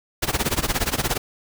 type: noise with tremolo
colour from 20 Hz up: pink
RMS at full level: -20 dBFS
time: 0.22-1.18 s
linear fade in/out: 10 ms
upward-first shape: sine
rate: 17 Hz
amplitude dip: 90%
effects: none